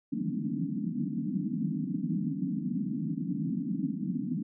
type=band-pass noise; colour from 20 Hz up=pink; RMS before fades=-32 dBFS; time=0.12-4.43 s; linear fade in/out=10 ms; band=150 to 300 Hz; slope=96 dB/octave; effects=none